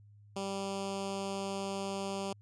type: tone with notch filter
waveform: 10% pulse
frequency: 196 Hz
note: G3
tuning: in tune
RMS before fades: -37 dBFS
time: 0.36-2.33 s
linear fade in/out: 5 ms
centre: 1600 Hz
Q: 1.1
effects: added 103 Hz sine -55 dBFS peak until 2.41 s + resampled to 22050 Hz